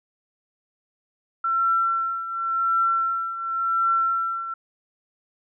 sine tone with tremolo, 1351 Hz, E6, 42 cents sharp, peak -17 dBFS, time 1.44-4.54 s, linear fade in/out 5 ms, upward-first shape triangle, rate 0.91 Hz, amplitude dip 75%, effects none

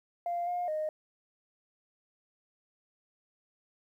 sine tone with pitch steps, 695 / 710 / 618 Hz, F5 / F5 / D#5, -9 / +28 / -12 cents, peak -29 dBFS, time 0.26-0.89 s, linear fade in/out 2 ms, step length 210 ms, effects tanh soft clip ceiling -26 dBFS + 11-bit

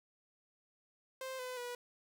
sawtooth tone with pitch steps, 523.3 / 505.2 / 487.7 Hz, C5 / B4 / B4, 0 / +39 / -22 cents, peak -37 dBFS, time 1.21-1.75 s, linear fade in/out 2 ms, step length 180 ms, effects none

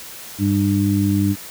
harmonic tone, 99.8 Hz, G2, 32 cents sharp, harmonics 1 / 2 / 3, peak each -19 / -19 / -19 dBFS, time 0.38-1.36 s, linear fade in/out 50 ms, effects white hiss -36 dBFS RMS until 1.5 s

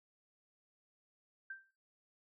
sine tone with exponential decay, 1568 Hz, G6, in tune, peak -40 dBFS, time 1.5-1.71 s, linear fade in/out 5 ms, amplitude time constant 44 ms, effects noise-tail reverb RT60 0.4 s tail -21 dB re dry

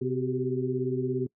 sine tone cluster, 130.1 / 254.7 / 377.8 / 395.1 Hz, C3 / C4 / F#4 / G4, -9 / -46 / +36 / +14 cents, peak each -32 / -32 / -30 / -33 dBFS, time 0.01-1.27 s, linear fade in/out 10 ms, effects noise-tail reverb RT60 0.1 s tail -24 dB re dry

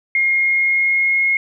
sine tone with pitch glide, 2138 to 2158 Hz, C7 to C#7, +37 to -47 cents, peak -13 dBFS, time 0.15-1.37 s, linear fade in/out 2 ms, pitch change +16 cents, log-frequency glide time 0.26-1.26 s, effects none

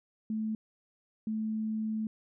sine tone bursts at uneven times, 218.2 Hz, A3, 14 cents flat, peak -30 dBFS, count 2, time 0.3-0.55 / 1.27-2.07 s, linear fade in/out 2 ms, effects none

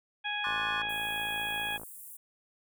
harmonic tone, 830.6 Hz, G#5, in tune, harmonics 1 / 2 / 3 / 4, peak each -38 / -36 / -36 / -37 dBFS, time 0.24-1.78 s, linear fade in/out 20 ms
triangle chord, D dominant seventh, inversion third, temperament just, 1057.2 / 1174.7 / 1468.3 / 1762 Hz, C6 / D6 / F#6 / A6, +18 / 0 / -14 / +2 cents, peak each -36 dBFS, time 0.44-0.82 s, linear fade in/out 2 ms
click train, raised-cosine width 1 ms, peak -31 dBFS, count 76, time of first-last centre 0.47-1.834 s, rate 55 Hz
pink high-pass noise, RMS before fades -47 dBFS, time 0.89-2.17 s, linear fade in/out 5 ms, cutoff 8500 Hz, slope 48 dB/octave
effects none

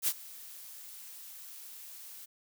blue noise with ADSR envelope, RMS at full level -27 dBFS, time 0.02-2.26 s, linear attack 56 ms, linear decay 52 ms, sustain -21 dB, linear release 16 ms, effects none

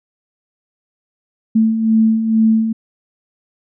sine beating tone pair, 220 / 222.2 Hz, A3 / A3, 0 / +17 cents, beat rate 2.2 Hz, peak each -19 / -11 dBFS, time 1.55-2.73 s, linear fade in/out 10 ms, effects none

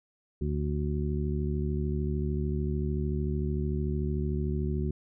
harmonic tone, 73.42 Hz, D2, in tune, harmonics 1 / 2 / 3 / 4 / 5, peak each -30 / -32 / -35 / -45 / -36 dBFS, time 0.41-4.91 s, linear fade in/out 5 ms, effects none

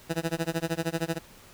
15% pulse tone with tremolo, 165.1 Hz, E3, 3 cents sharp, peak -18 dBFS, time 0.09-1.19 s, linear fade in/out 20 ms, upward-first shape sine, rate 13 Hz, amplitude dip 100%, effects pink hiss -52 dBFS RMS until 1.53 s

